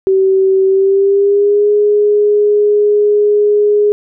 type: tone with pitch glide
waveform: sine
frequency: 383.2 to 415.5 Hz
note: G4 to G#4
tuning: -39 to +1 cents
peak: -7 dBFS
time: 0.07-3.92 s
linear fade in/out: 0 ms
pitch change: +140 cents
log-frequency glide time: 0.66-1.7 s
effects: none